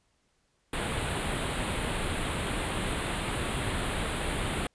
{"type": "band-stop noise", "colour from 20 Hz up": "pink", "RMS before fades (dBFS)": -31, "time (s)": [0.73, 4.67], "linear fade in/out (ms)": 2, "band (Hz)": [3900, 8400], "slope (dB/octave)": 48, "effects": ["pink hiss -72 dBFS RMS until 4.74 s", "resampled to 22050 Hz"]}